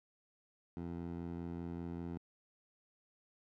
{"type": "tone with band-pass filter", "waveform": "15% pulse", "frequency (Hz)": 85.1, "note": "F2", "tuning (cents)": -44, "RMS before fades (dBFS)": -43, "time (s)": [0.77, 2.18], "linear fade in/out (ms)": 0, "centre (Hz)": 240, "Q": 0.63, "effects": []}